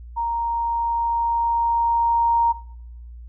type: tone with level ramp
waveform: sine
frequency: 932.3 Hz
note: A#5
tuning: in tune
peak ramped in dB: -21 to -14 dBFS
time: 0.16-2.53 s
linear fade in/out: 20 ms
effects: noise-tail reverb RT60 0.7 s tail -19 dB re dry + added 59 Hz sine -36 dBFS peak until 3.28 s